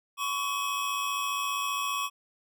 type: tone cluster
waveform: square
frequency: 1032 / 1127 / 2548 / 3268 Hz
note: C6 / C#6 / D#7 / G#7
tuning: -24 / +28 / +41 / -29 cents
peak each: -39 / -31 / -36 / -40 dBFS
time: 0.17-2.1 s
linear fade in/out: 50 ms
effects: none